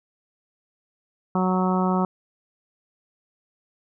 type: harmonic tone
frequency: 185 Hz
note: F#3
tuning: in tune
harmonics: 1 / 2 / 3 / 4 / 5 / 6 / 7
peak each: -21 / -28 / -32 / -29 / -29 / -31 / -31 dBFS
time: 1.35-2.05 s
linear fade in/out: 2 ms
effects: none